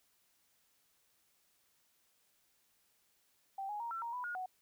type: tone with pitch steps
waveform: sine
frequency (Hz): 780 / 833 / 935 / 1346 / 935 / 991 / 1436 / 742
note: G5 / G#5 / A#5 / E6 / A#5 / B5 / F6 / F#5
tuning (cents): -9 / +5 / +5 / +36 / +5 / +6 / +48 / +5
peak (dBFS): -38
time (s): 3.58-4.46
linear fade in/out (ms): 5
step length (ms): 110
effects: white hiss -74 dBFS RMS until 4.61 s